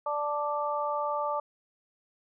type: harmonic tone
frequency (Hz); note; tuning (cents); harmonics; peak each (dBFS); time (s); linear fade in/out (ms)
293.7; D4; 0; 2 / 3 / 4; -32 / -32 / -32; 0.06-1.4; 5
effects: none